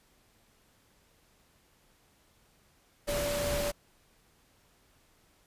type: tone in noise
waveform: sine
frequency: 580 Hz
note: D5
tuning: 22 cents flat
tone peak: -31 dBFS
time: 3.07-3.72 s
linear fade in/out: 20 ms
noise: pink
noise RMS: -34 dBFS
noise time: 3.07-3.72 s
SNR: 0 dB
effects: pink hiss -66 dBFS RMS until 5.46 s + resampled to 32000 Hz